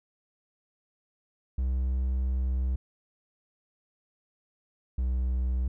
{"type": "tone pair in turn", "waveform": "triangle", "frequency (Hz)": [64.2, 62.88], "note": ["C2", "B1"], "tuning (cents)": [-32, 32], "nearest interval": "unison", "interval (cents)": 36, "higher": "first", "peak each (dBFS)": -23, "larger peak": "neither", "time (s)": [[1.58, 2.76], [4.98, 5.68]], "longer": "first", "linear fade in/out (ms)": 5, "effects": []}